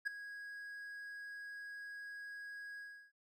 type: tone with ADSR envelope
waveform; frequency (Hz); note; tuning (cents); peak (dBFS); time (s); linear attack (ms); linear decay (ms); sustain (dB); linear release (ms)
triangle; 1652; G#6; -10; -30; 0.05-3.12; 22; 8; -14; 340
effects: none

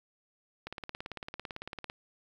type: click train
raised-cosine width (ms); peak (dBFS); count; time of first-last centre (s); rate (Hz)
0.3; -23; 23; 0.67-1.899; 17.9
effects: 9-bit

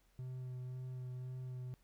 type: tone with vibrato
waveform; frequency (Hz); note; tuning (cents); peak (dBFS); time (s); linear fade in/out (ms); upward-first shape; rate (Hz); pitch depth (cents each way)
triangle; 127.2; C3; -48; -40; 0.19-1.74; 0; sine; 1.9; 15
effects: added 43 Hz sine -70 dBFS peak until 1.83 s + pink hiss -75 dBFS RMS until 1.83 s

